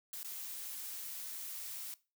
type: noise with dropouts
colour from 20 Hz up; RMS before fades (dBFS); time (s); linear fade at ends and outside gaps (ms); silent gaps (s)
blue; -44; 0.13-1.94; 0; 0.23-0.246
effects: noise-tail reverb RT60 0.3 s tail -19 dB re dry